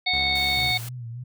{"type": "harmonic tone", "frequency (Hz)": 737, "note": "F#5", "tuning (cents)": -7, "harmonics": [1, 3, 5, 6], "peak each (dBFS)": [-30, -24, -25, -28], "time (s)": [0.06, 0.78], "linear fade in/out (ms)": 10}
{"type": "tone", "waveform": "sawtooth", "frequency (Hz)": 68.7, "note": "C#2", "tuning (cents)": -15, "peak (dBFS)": -29, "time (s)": [0.13, 0.72], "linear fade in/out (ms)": 5}
{"type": "noise", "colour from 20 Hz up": "white", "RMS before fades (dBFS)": -39, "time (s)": [0.35, 0.89], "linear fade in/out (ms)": 5}
{"type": "tone with vibrato", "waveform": "sine", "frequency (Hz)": 120.5, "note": "B2", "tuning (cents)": -42, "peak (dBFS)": -32, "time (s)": [0.57, 1.24], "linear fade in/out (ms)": 10, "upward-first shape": "sine", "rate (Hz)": 3.4, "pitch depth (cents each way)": 78}
{"effects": []}